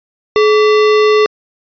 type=tone with sample-and-hold; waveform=sine; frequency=426 Hz; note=G#4; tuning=44 cents sharp; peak=-6 dBFS; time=0.36-1.26 s; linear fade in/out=0 ms; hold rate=1575 Hz; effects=resampled to 11025 Hz